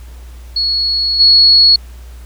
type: tone with level steps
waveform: sine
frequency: 4356 Hz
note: C#8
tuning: 31 cents flat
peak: -12 / -4 dBFS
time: 0.56-1.76 s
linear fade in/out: 5 ms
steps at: 1.19 s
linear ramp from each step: 20 ms
effects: added 60 Hz sine -30 dBFS peak until 2.25 s + pink hiss -45 dBFS RMS until 2.25 s